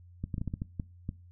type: clicks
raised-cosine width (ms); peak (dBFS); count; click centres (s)
5; -21; 9; 0.24 / 0.342 / 0.381 / 0.415 / 0.477 / 0.539 / 0.619 / 0.798 / 1.091
effects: noise-tail reverb RT60 0.3 s tail -21 dB re dry + added 88 Hz sine -51 dBFS peak until 1.31 s